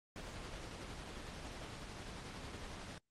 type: noise with tremolo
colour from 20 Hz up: pink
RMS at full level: -45 dBFS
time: 0.16-2.98 s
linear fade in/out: 0 ms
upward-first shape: sine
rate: 11 Hz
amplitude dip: 25%
effects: low-pass 6000 Hz 12 dB/octave + Opus 24 kbps